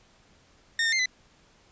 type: tone with pitch steps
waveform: sawtooth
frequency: 1833 / 1817 / 2101 / 2012 Hz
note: A#6 / A#6 / C7 / B6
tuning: -30 / -45 / +7 / +32 cents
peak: -19 dBFS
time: 0.79-1.058 s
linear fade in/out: 2 ms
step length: 67 ms
effects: pink hiss -60 dBFS RMS until 1.71 s + resampled to 16000 Hz

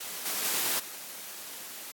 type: noise with level steps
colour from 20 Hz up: white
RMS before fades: -38 / -32 / -29 / -42 dBFS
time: 0-1.92 s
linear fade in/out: 10 ms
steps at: 0.25 / 0.44 / 0.79 s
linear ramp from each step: 10 ms
effects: high-pass 200 Hz 12 dB/octave + AAC 64 kbps

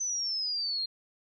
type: exponential sweep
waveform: sine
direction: down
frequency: 6140 to 4170 Hz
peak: -29 dBFS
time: 0-0.86 s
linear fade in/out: 10 ms
effects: none

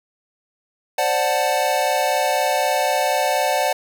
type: chord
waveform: square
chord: D dominant seventh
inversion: third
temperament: equal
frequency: 523.3 / 587.3 / 740 / 880 Hz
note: C5 / D5 / F#5 / A5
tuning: 0 / 0 / 0 / 0 cents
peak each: -26 / -23 / -22 / -25 dBFS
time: 0.98-3.73 s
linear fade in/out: 5 ms
effects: none

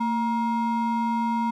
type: ring-modulated tone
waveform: triangle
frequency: 587.3 Hz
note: D5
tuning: in tune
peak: -17 dBFS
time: 0-1.51 s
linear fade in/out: 10 ms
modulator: 360 Hz
effects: none

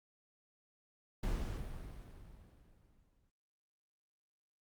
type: noise with exponential decay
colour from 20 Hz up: brown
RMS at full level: -35 dBFS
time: 1.23-3.3 s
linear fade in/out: 5 ms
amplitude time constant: 450 ms
effects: Opus 48 kbps

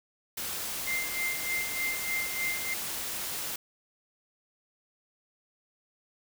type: noise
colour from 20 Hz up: white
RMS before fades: -35 dBFS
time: 0.37-3.56 s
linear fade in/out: 5 ms
type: tone with tremolo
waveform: sine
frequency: 2093 Hz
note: C7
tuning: in tune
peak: -28 dBFS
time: 0.87-2.74 s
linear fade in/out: 5 ms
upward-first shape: sine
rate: 3.3 Hz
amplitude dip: 75%
effects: none

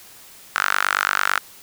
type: tone with high-pass filter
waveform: sawtooth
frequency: 49 Hz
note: G1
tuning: in tune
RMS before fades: -21 dBFS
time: 0.55-1.39 s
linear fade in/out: 0 ms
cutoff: 1400 Hz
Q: 4.8
effects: white hiss -45 dBFS RMS until 1.62 s

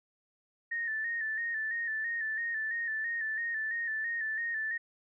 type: tone with vibrato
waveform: sine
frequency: 1807 Hz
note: A6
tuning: 46 cents sharp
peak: -31 dBFS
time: 0.71-4.78 s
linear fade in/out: 10 ms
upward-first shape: square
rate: 3 Hz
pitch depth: 48 cents each way
effects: none

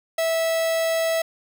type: tone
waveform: 45% pulse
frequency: 654 Hz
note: E5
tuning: 14 cents flat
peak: -20 dBFS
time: 0.18-1.22 s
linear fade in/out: 5 ms
effects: none

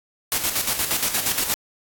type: noise with tremolo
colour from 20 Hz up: white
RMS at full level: -21 dBFS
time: 0.32-1.54 s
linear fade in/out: 0 ms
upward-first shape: square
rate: 8.5 Hz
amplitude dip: 55%
effects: AAC 64 kbps

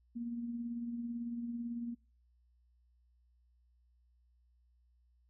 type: tone with tremolo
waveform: sine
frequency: 236.1 Hz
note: A#3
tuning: 22 cents sharp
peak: -35 dBFS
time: 0.15-1.95 s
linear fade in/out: 20 ms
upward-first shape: triangle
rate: 18 Hz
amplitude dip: 45%
effects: noise-tail reverb RT60 0.4 s tail -26 dB re dry + added 60 Hz sine -67 dBFS peak until 5.29 s

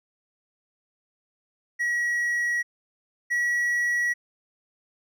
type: tone pair in turn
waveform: triangle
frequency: 1916 / 1926.2 Hz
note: A#6 / B6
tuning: +47 / -44 cents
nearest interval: unison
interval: 9 cents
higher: second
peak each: -21 / -20 dBFS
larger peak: second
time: 1.79-2.63 / 3.3-4.14 s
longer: neither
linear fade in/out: 20 ms
effects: none

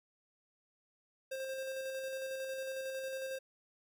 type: tone with tremolo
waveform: square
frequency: 530 Hz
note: C5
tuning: 22 cents sharp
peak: -38 dBFS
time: 1.31-3.39 s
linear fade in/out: 10 ms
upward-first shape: square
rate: 11 Hz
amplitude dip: 25%
effects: none

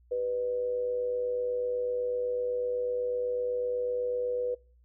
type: tone with amplitude modulation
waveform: sine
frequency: 493.9 Hz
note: B4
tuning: in tune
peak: -25 dBFS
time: 0.11-4.55 s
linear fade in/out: 10 ms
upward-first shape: sine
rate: 108 Hz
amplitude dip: 45%
effects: noise-tail reverb RT60 0.4 s tail -25 dB re dry + added 60 Hz sine -58 dBFS peak until 4.84 s

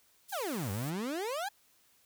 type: high-pass noise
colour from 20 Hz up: pink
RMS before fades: -47 dBFS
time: 0.28-0.91 s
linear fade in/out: 20 ms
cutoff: 7800 Hz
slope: 12 dB/octave
type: exponential two-way sweep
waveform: 30% pulse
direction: down then up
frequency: 851 to 92.5 to 851 Hz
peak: -31 dBFS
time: 0.32-1.49 s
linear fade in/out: 10 ms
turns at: 0.71 s
effects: white hiss -67 dBFS RMS until 2.05 s

